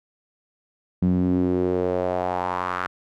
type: tone with band-pass filter sweep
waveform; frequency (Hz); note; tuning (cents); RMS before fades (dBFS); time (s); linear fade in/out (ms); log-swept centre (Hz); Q
sawtooth; 90.5; F#2; -38; -23; 1.02-2.87; 5; 190 to 1400; 3.2
effects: none